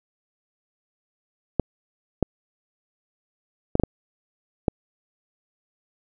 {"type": "clicks", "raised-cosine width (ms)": 2, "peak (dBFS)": -5, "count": 6, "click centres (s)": [1.597, 2.227, 3.754, 3.798, 3.836, 4.682], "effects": []}